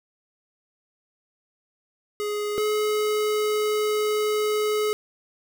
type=tone pair in turn; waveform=square; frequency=417 / 424.5 Hz; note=G#4 / G#4; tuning=+7 / +38 cents; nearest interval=unison; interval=31 cents; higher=second; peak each=-26 / -22 dBFS; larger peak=second; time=2.2-2.58 / 2.58-4.93 s; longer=second; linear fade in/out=0 ms; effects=none